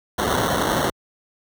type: noise with sample-and-hold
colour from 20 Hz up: white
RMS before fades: -21 dBFS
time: 0.18-0.9 s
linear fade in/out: 5 ms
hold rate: 2450 Hz
effects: high-pass 60 Hz 12 dB/octave